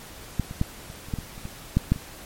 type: clicks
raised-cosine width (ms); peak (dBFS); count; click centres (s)
5; -10 / -22 / -9 / -27 / -28 / -14 / -19 / -27 / -21 / -6 / -6 / -23; 12; 0.397 / 0.511 / 0.614 / 0.901 / 1.086 / 1.138 / 1.187 / 1.379 / 1.454 / 1.77 / 1.92 / 1.961
effects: pink hiss -43 dBFS RMS until 2.25 s + MP3 64 kbps